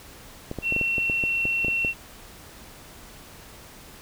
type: clicks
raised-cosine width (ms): 2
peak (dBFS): -17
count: 12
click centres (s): 0.514 / 0.587 / 0.724 / 0.764 / 0.813 / 0.982 / 1.098 / 1.238 / 1.454 / 1.647 / 1.683 / 1.848
type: tone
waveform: sine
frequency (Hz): 2717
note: F7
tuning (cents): -48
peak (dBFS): -22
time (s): 0.62-1.94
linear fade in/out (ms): 50
effects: pink hiss -46 dBFS RMS until 4.01 s